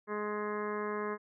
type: harmonic tone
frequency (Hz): 209.5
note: G#3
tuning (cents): +15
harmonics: 1 / 2 / 3 / 4 / 5 / 6 / 7 / 8 / 9 / 10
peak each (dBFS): -41 / -36 / -46 / -50 / -40 / -44 / -52 / -45 / -52 / -51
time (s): 0.07-1.18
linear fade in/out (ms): 50
effects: none